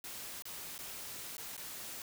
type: noise with dropouts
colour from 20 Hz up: white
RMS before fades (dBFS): -45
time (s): 0.04-2.02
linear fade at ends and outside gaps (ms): 1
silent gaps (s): 0.422-0.454 / 0.78-0.789 / 1.368-1.38 / 1.567-1.577
effects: none